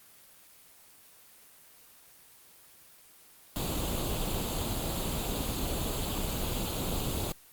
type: noise with comb filter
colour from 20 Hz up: pink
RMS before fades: -32 dBFS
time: 3.56-7.32 s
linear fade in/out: 0 ms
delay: 0.27 ms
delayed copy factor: +0.65
effects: white hiss -56 dBFS RMS until 7.52 s + Opus 24 kbps